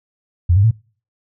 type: tone with pitch steps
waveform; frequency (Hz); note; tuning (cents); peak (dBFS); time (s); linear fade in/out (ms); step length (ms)
sine; 87.31 / 99.14 / 112.57; F2 / G2 / A2; 0 / +20 / +40; -9; 0.49-0.712; 10; 74
effects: noise-tail reverb RT60 0.4 s tail -25 dB re dry